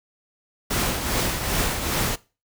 pink noise with tremolo, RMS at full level -22 dBFS, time 0.7-2.16 s, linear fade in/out 10 ms, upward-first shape triangle, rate 2.5 Hz, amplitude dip 55%, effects noise-tail reverb RT60 0.3 s tail -20 dB re dry

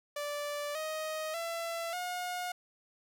sawtooth tone with pitch steps, 584 / 625.9 / 670.8 / 719 Hz, D5 / D#5 / E5 / F#5, -10 / +10 / +30 / -50 cents, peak -31 dBFS, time 0.16-2.52 s, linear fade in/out 5 ms, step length 590 ms, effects none

